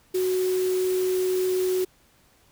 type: tone in noise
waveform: sine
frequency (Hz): 370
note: F#4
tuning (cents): 0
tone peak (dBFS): -21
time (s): 0.14-1.85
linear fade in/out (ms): 10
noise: white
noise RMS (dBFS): -37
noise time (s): 0.14-1.85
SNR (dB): +13
effects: pink hiss -60 dBFS RMS until 2.51 s